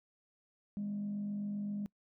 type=tone with frequency modulation; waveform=sine; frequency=204.5 Hz; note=G#3; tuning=26 cents flat; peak=-34 dBFS; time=0.77-1.86 s; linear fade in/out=0 ms; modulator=47.7 Hz; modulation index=0.26; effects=noise-tail reverb RT60 0.1 s tail -25 dB re dry + tanh soft clip ceiling -32 dBFS